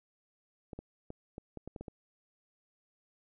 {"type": "clicks", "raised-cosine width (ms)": 2, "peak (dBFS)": -29, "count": 9, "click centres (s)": [0.732, 0.79, 1.104, 1.381, 1.573, 1.676, 1.762, 1.81, 1.882], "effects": []}